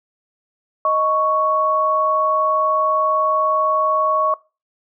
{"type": "tone pair together", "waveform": "sine", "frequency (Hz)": [623.5, 1111], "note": ["D#5", "C#6"], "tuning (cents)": [3, 4], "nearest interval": "minor seventh", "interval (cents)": 1001, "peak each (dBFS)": [-20, -15], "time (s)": [0.85, 4.34], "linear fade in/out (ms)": 2, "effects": ["noise-tail reverb RT60 0.3 s tail -22 dB re dry"]}